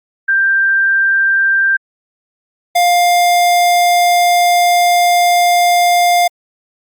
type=tone pair in turn; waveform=sine / square; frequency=1579 / 703.4 Hz; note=G6 / F5; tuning=+12 / +12 cents; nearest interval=octave + major second; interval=1400 cents; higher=first; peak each=-9 dBFS; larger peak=neither; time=0.28-1.77 / 2.75-6.28 s; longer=second; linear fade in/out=10 ms; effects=Opus 48 kbps